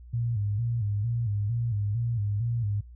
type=tone with vibrato; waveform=sine; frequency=110 Hz; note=A2; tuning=in tune; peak=-25 dBFS; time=0.13-2.81 s; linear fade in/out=10 ms; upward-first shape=square; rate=2.2 Hz; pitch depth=120 cents each way; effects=noise-tail reverb RT60 0.2 s tail -25 dB re dry + added 60 Hz sine -44 dBFS peak until 2.95 s